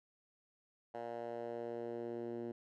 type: tone with band-pass filter sweep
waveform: 10% pulse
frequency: 117.9 Hz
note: A#2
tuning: 20 cents sharp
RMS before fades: -43 dBFS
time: 0.94-2.52 s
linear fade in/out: 5 ms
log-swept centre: 710 to 310 Hz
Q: 1.9
effects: none